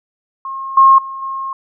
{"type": "tone with level steps", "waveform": "sine", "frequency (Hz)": 1075, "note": "C6", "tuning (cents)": 47, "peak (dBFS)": [-22, -4, -24, -20], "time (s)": [0.45, 1.53], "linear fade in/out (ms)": 2, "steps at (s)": [0.77, 0.98, 1.22], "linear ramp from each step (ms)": 5, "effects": []}